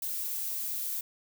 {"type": "noise", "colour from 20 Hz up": "violet", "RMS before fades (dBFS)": -34, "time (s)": [0.02, 1.01], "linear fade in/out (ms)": 5, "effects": []}